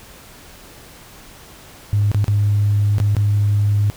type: tone with dropouts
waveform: sine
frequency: 102.9 Hz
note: G#2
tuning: 16 cents flat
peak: -12 dBFS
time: 1.93-3.9 s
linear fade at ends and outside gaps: 0 ms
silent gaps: 2.116-2.146 / 2.243-2.281 / 2.983-3.001 / 3.15-3.167 s
effects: tanh soft clip ceiling -8 dBFS + pink hiss -42 dBFS RMS until 3.96 s